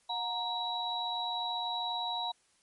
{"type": "tone cluster", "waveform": "sine", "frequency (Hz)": [724, 934, 3896], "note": ["F#5", "A#5", "B7"], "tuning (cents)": [-38, 3, -24], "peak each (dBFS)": [-38, -36, -35], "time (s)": [0.09, 2.32], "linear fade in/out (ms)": 10, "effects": ["white hiss -69 dBFS RMS until 2.62 s", "MP3 48 kbps"]}